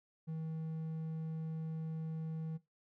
triangle tone, 159.9 Hz, D#3, 48 cents sharp, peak -36 dBFS, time 0.27-2.58 s, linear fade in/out 20 ms, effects noise-tail reverb RT60 0.2 s tail -18 dB re dry

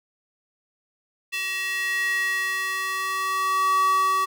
square tone with high-pass filter sweep, 380.4 Hz, F#4, 48 cents sharp, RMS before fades -24 dBFS, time 1.32-4.26 s, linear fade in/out 20 ms, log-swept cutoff 2400 to 1000 Hz, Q 5, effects none

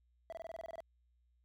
triangle tone bursts, 660 Hz, E5, 2 cents sharp, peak -40 dBFS, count 11, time 0.3-0.804 s, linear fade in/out 0 ms, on 24 ms, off 24 ms, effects added 60 Hz sine -70 dBFS peak until 1.44 s

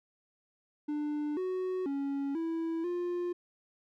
triangle tone with pitch steps, 297.2 / 370.4 / 278.6 / 328.5 / 352.2 Hz, D4 / F#4 / C#4 / E4 / F4, +21 / +2 / +9 / -6 / +15 cents, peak -29 dBFS, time 0.88-3.33 s, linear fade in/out 10 ms, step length 490 ms, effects none

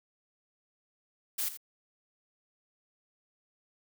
blue noise with echo, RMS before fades -32 dBFS, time 1.38-1.49 s, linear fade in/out 10 ms, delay 84 ms, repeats 1, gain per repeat -12 dB, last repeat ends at 1.574 s, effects none

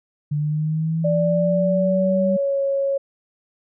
sine linear sweep, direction up, 146.83 to 195.5 Hz, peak -19 dBFS, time 0.31-2.37 s, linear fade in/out 10 ms
sine tone with pitch glide, 587.3 to 551.1 Hz, D5 to C#5, 0 to -10 cents, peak -18 dBFS, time 1.04-2.98 s, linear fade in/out 10 ms, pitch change -110 cents, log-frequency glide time 1.43-2.62 s
effects none

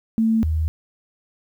sine tone pair in turn, 223.6 / 79.05 Hz, A3 / D#2, +28 / +28 cents, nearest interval octave + tritone, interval 1800 cents, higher first, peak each -15 / -18 dBFS, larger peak first, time 0.18-0.43 / 0.43-0.68 s, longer neither, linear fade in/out 0 ms, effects 9-bit

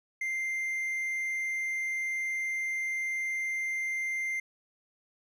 triangle tone, 2093 Hz, C7, in tune, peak -28 dBFS, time 0.21-4.4 s, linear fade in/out 5 ms, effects none

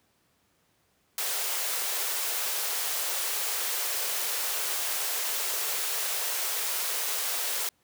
white high-pass noise, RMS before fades -30 dBFS, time 1.18-7.69 s, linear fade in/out 2 ms, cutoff 390 Hz, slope 48 dB/octave, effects pink hiss -69 dBFS RMS until 7.83 s + high-pass 80 Hz 12 dB/octave

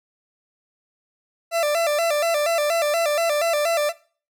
40% pulse tone with vibrato, 630 Hz, D#5, 21 cents sharp, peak -18 dBFS, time 1.51-3.93 s, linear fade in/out 50 ms, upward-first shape square, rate 4.2 Hz, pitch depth 110 cents each way, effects noise-tail reverb RT60 0.4 s tail -20 dB re dry

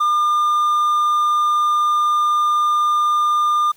triangle tone, 1204 Hz, D6, 43 cents sharp, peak -12 dBFS, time 0-3.72 s, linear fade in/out 10 ms, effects white hiss -53 dBFS RMS until 3.76 s

